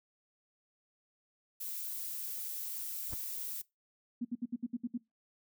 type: noise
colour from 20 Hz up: violet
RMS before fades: -40 dBFS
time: 1.6-3.62 s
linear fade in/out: 10 ms
type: noise with exponential growth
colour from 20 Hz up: brown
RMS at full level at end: -37 dBFS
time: 3.06-3.14 s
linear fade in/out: 2 ms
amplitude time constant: 17 ms
type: tone bursts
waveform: sine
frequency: 240 Hz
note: B3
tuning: 49 cents flat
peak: -32 dBFS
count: 8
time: 4.21-4.978 s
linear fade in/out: 10 ms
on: 40 ms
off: 64 ms
effects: noise-tail reverb RT60 0.2 s tail -22 dB re dry